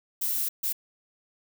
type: noise bursts at uneven times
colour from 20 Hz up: violet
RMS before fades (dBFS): -28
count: 2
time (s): 0.21-0.49 / 0.63-0.73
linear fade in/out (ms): 10
effects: none